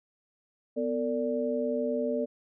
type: tone cluster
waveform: sine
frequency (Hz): 248.8 / 452.9 / 584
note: B3 / A#4 / D5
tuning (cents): +13 / -50 / -10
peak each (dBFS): -31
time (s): 0.76-2.26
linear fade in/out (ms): 20
effects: none